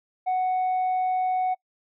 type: tone with tanh clipping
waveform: sine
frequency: 741 Hz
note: F#5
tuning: 2 cents sharp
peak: -22 dBFS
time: 0.26-1.55 s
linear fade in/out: 20 ms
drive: 1 dB
effects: noise-tail reverb RT60 0.1 s tail -25 dB re dry